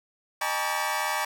25% pulse tone cluster, 617 / 798 / 880 / 959 / 1140 Hz, D#5 / G5 / A5 / A#5 / C#6, -15 / +31 / 0 / +49 / +48 cents, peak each -32 / -29 / -28 / -29 / -28 dBFS, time 0.41-1.25 s, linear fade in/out 5 ms, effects none

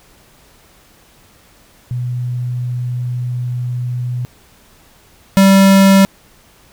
sine / square tone pair in turn, 123.4 / 194.31 Hz, B2 / G3, -1 / -15 cents, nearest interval minor sixth, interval 786 cents, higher second, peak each -17 / -6 dBFS, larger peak second, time 1.91-4.25 / 5.37-6.05 s, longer first, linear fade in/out 0 ms, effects pink hiss -48 dBFS RMS until 6.72 s

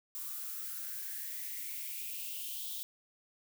violet noise with high-pass filter sweep, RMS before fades -41 dBFS, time 0.15-2.83 s, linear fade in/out 0 ms, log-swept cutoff 1100 to 3500 Hz, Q 6.1, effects none

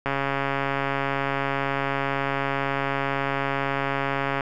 click train, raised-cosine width 0.5 ms, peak -10 dBFS, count 601, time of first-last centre 0.06-4.408 s, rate 138 Hz, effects none

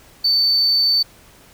triangle tone, 4536 Hz, C#8, 39 cents sharp, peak -11 dBFS, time 0.24-1.03 s, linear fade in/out 10 ms, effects tanh soft clip ceiling -9 dBFS + pink hiss -48 dBFS RMS until 1.53 s

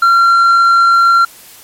sine tone with tanh clipping, 1372 Hz, F6, 31 cents flat, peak -6 dBFS, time 0.02-1.25 s, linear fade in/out 5 ms, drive 4 dB, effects white hiss -38 dBFS RMS until 1.63 s + MP3 64 kbps

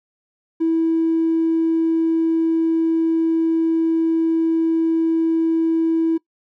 triangle tone, 326.7 Hz, E4, 15 cents flat, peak -11 dBFS, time 0.6-6.18 s, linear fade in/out 20 ms, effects noise-tail reverb RT60 0.1 s tail -23 dB re dry + tanh soft clip ceiling -13 dBFS

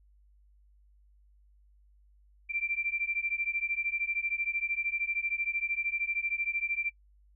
sine beating tone pair, 2349 / 2362 Hz, D7 / D7, 0 / +9 cents, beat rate 13 Hz, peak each -33 / -32 dBFS, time 2.49-6.9 s, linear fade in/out 20 ms, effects noise-tail reverb RT60 0.1 s tail -25 dB re dry + added 50 Hz sine -59 dBFS peak until 7.35 s

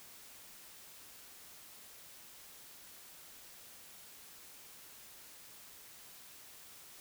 silence, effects white hiss -55 dBFS RMS until 7 s

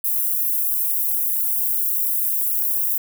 white high-pass noise, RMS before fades -21 dBFS, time 0.04-2.98 s, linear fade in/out 5 ms, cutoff 12000 Hz, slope 24 dB/octave, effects none

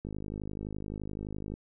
click train, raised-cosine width 3 ms, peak -25 dBFS, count 78, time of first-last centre 0.05-1.539 s, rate 51.7 Hz, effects none

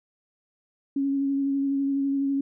sine tone with vibrato, 276.2 Hz, C#4, 6 cents flat, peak -22 dBFS, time 0.96-2.41 s, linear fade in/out 5 ms, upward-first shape sine, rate 12 Hz, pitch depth 17 cents each way, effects none

